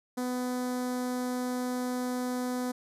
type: tone with notch filter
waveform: sawtooth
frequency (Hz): 249.8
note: B3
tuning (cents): +20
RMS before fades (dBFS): -32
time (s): 0.17-2.72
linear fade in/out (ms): 10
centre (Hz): 2700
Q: 0.83
effects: resampled to 32000 Hz